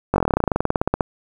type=slowing click train; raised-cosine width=1 ms; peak=-3 dBFS; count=23; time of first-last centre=0.14-1.008 s; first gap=20 ms; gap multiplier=1.06; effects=7-bit